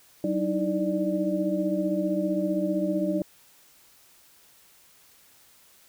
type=tone cluster; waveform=sine; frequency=188.7 / 304.9 / 320.3 / 591 Hz; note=F#3 / D#4 / E4 / D5; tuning=+34 / -35 / -50 / +11 cents; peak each=-29 dBFS; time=0.24-3.22 s; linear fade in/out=2 ms; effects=white hiss -57 dBFS RMS until 5.88 s